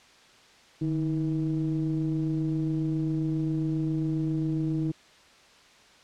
triangle ring-modulated tone, 82.9 Hz, E2, 10 cents sharp, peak -20 dBFS, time 0.81-4.92 s, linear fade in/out 10 ms, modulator 235 Hz, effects white hiss -55 dBFS RMS until 6.03 s + low-pass 5000 Hz 12 dB/octave

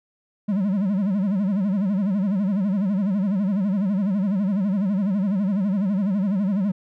triangle tone with vibrato, 196.5 Hz, G3, 4 cents sharp, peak -17 dBFS, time 0.48-6.72 s, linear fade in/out 10 ms, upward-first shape sine, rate 12 Hz, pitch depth 140 cents each way, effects none

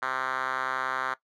5% pulse tone with band-pass filter, 130.81 Hz, C3, in tune, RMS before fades -30 dBFS, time 0.02-1.14 s, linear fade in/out 5 ms, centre 1400 Hz, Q 2.1, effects noise-tail reverb RT60 0.1 s tail -17 dB re dry

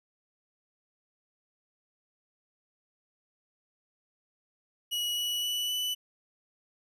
40% pulse tone with pitch steps, 2916 / 2938 / 2960 / 2982 Hz, F#7 / F#7 / F#7 / F#7, -26 / -13 / 0 / +13 cents, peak -28 dBFS, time 4.91-5.95 s, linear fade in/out 20 ms, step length 260 ms, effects none

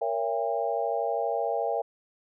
sine chord, A# diminished seventh, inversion none, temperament just, 466.2 / 559.4 / 671.3 / 805.5 Hz, A#4 / C#5 / E5 / G5, 0 / +16 / +31 / +47 cents, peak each -31 / -32 / -30 / -31 dBFS, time 0.01-1.82 s, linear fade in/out 10 ms, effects none

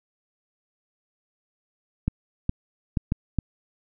clicks, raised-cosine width 5 ms, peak -10 dBFS, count 5, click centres 2.08 / 2.494 / 2.972 / 3.121 / 3.387 s, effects none

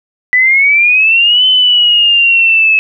sine exponential two-way sweep, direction up then down, 1975.5 to 3052 to 2585 Hz, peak -5 dBFS, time 0.33-2.79 s, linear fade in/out 0 ms, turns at 1.46 s, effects none

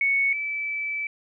sine tone pair in turn, 2217 / 2311 Hz, C#7 / D7, 0 / -28 cents, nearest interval minor second, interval 72 cents, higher second, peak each -19 / -26 dBFS, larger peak first, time 0.01-0.33 / 0.33-1.07 s, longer second, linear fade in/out 2 ms, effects none

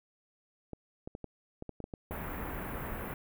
clicks, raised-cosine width 2 ms, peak -27 dBFS, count 10, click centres 0.733 / 1.075 / 1.151 / 1.243 / 1.624 / 1.693 / 1.803 / 1.841 / 1.938 / 2.11 s
pink band-stop noise, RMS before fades -39 dBFS, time 2.11-3.14 s, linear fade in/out 2 ms, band 2100 to 14000 Hz, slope 24 dB/octave
effects none

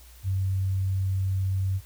sine tone, 95.5 Hz, G2, 45 cents flat, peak -23 dBFS, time 0.23-1.81 s, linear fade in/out 50 ms, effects added 60 Hz sine -48 dBFS peak until 1.85 s + white hiss -54 dBFS RMS until 1.85 s

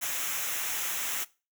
white noise with comb filter, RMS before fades -32 dBFS, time 0.01-1.25 s, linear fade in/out 20 ms, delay 0.22 ms, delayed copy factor -0.65, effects noise-tail reverb RT60 0.3 s tail -20 dB re dry

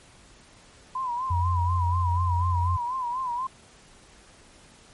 sine tone with vibrato, 1000 Hz, B5, 21 cents sharp, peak -26 dBFS, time 0.95-3.47 s, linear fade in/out 5 ms, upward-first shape sine, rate 4.1 Hz, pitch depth 95 cents each way
sine tone, 87.9 Hz, F2, 12 cents sharp, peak -22 dBFS, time 1.3-2.77 s, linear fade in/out 10 ms
effects pink hiss -53 dBFS RMS until 4.93 s + MP3 48 kbps

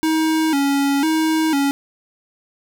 square tone with vibrato, 297.7 Hz, D4, 24 cents sharp, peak -16 dBFS, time 0.03-1.71 s, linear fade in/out 0 ms, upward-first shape square, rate 1 Hz, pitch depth 110 cents each way, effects none

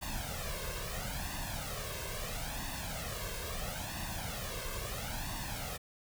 pink noise with flanger, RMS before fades -39 dBFS, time 0.01-5.78 s, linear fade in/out 20 ms, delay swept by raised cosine 1.1 to 1.89 ms, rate 0.75 Hz, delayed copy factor +0.75, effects none

